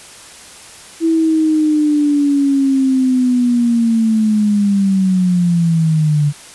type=linear sweep; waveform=sine; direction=down; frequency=329.6 to 144.1 Hz; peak=-10 dBFS; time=1-6.33 s; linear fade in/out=50 ms; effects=white hiss -37 dBFS RMS until 6.54 s + resampled to 24000 Hz